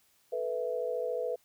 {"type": "chord", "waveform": "sine", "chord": "A suspended second", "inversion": "none", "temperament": "equal", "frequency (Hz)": [440, 493.9, 659.3], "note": ["A4", "B4", "E5"], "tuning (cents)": [0, 0, 0], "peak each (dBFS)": [-37, -32, -37], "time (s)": [0.32, 1.36], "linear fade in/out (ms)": 10, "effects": ["white hiss -68 dBFS RMS until 1.44 s"]}